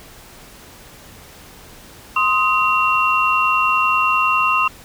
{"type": "tone cluster", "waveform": "sine", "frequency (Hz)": [1045, 1255, 2740], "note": ["C6", "D#6", "F7"], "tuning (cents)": [-2, 15, -34], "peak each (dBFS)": -18, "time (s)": [2.16, 4.68], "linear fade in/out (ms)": 5, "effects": ["pink hiss -42 dBFS RMS until 4.84 s"]}